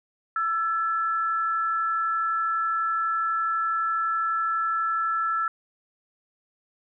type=tone pair together; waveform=sine; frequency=1334 / 1709.4 Hz; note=E6 / G#6; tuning=+20 / +49 cents; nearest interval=major third; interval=429 cents; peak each=-23 / -32 dBFS; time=0.36-5.48 s; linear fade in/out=2 ms; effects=none